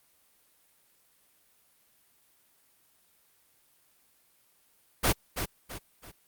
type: noise with echo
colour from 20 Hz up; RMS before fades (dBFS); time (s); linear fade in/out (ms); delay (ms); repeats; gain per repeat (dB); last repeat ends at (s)
pink; -23; 5.03-5.13; 20; 330; 3; -8; 6.12
effects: white hiss -66 dBFS RMS until 6.27 s + Opus 32 kbps